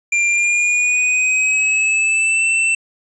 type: tone with pitch glide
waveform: square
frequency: 2384 to 2676 Hz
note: D7 to E7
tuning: +25 to +25 cents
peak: -14 dBFS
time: 0.12-2.75 s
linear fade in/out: 5 ms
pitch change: +200 cents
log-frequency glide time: 0.29-2.46 s
effects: resampled to 24000 Hz + 9-bit